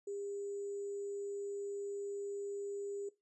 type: tone with sample-and-hold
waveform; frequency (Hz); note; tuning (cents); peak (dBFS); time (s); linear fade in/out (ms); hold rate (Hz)
sine; 402.3; G4; +45; -39; 0.07-3.09; 5; 7350
effects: noise-tail reverb RT60 0.2 s tail -17 dB re dry + resampled to 24000 Hz